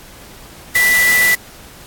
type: tone in noise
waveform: sine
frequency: 1975.5 Hz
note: B6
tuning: in tune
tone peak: -10 dBFS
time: 0.75-1.35 s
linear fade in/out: 5 ms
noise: white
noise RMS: -19 dBFS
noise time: 0.75-1.35 s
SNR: +6 dB
effects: pink hiss -39 dBFS RMS until 1.86 s + AAC 64 kbps

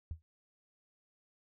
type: tone with exponential decay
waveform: sine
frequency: 80.9 Hz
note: E2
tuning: 32 cents flat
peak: -33 dBFS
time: 0.11-0.22 s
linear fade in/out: 0 ms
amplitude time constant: 22 ms
effects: none

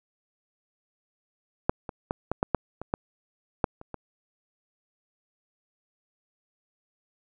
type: clicks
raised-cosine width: 1 ms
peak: -6 / -20 / -13 / -12 / -9 / -7 / -21 / -11 / -7 / -28 / -21 dBFS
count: 11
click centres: 1.695 / 1.892 / 2.109 / 2.316 / 2.429 / 2.547 / 2.816 / 2.939 / 3.642 / 3.814 / 3.943 s
effects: none

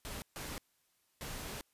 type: noise bursts at uneven times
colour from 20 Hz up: pink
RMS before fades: -43 dBFS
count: 3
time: 0.05-0.22 / 0.36-0.58 / 1.21-1.61 s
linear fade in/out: 0 ms
effects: white hiss -75 dBFS RMS until 1.73 s + resampled to 32000 Hz

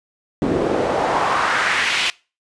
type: noise with band-pass filter sweep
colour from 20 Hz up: pink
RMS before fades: -19 dBFS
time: 0.42-2.1 s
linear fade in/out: 0 ms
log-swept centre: 310 to 3000 Hz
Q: 1.9
effects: noise-tail reverb RT60 0.3 s tail -22 dB re dry + resampled to 22050 Hz

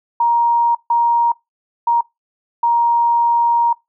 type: tone bursts at uneven times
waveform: sine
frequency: 940 Hz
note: A#5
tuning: 14 cents sharp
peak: -11 dBFS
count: 4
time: 0.2-0.75 / 0.9-1.32 / 1.87-2.01 / 2.63-3.73 s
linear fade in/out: 5 ms
effects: noise-tail reverb RT60 0.2 s tail -24 dB re dry

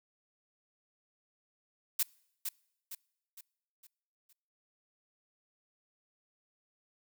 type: noise with echo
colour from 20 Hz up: blue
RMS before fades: -29 dBFS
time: 1.99-2.03 s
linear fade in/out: 5 ms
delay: 460 ms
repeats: 5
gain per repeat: -7 dB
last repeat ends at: 4.33 s
effects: noise-tail reverb RT60 0.8 s tail -26 dB re dry

